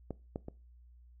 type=clicks; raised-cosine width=2 ms; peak=-24 / -23 / -28 dBFS; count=3; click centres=0.107 / 0.359 / 0.484 s; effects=noise-tail reverb RT60 0.3 s tail -21 dB re dry + added 60 Hz sine -55 dBFS peak until 1.2 s